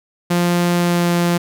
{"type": "tone with pitch glide", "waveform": "sawtooth", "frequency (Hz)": [174.61, 173.2], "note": ["F3", "F3"], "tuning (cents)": [0, -14], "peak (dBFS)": -10, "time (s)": [0.3, 1.38], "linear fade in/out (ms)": 10, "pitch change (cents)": -14, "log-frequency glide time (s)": [0.77, 1.11], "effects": []}